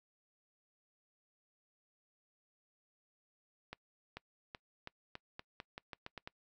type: accelerating click train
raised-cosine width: 0.3 ms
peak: -28 dBFS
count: 12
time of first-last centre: 3.73-6.275 s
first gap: 440 ms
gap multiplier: 0.86
effects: noise-tail reverb RT60 0.1 s tail -24 dB re dry